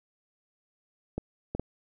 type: clicks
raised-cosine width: 2 ms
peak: -18 dBFS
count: 3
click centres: 1.18 / 1.55 / 1.596 s
effects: none